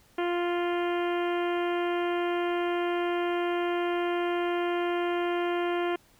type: harmonic tone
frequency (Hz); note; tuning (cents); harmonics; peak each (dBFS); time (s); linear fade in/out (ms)
349.2; F4; 0; 1 / 2 / 3 / 4 / 5 / 6 / 7 / 8 / 9; -27 / -33 / -37 / -39 / -41 / -43 / -44 / -45 / -46; 0.18-5.96; 5
effects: pink hiss -61 dBFS RMS until 6.19 s